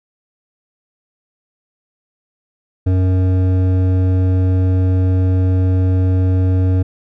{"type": "tone with hard clipping", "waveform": "sine", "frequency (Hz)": 92.7, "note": "F#2", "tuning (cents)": 4, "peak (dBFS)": -13, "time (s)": [2.86, 6.83], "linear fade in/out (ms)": 10, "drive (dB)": 11, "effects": []}